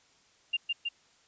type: tone with echo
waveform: sine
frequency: 2794 Hz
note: F7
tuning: in tune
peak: -25 dBFS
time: 0.53-0.57 s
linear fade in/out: 10 ms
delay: 160 ms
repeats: 2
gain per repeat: -2 dB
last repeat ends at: 0.89 s
effects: white hiss -64 dBFS RMS until 1.27 s + resampled to 16000 Hz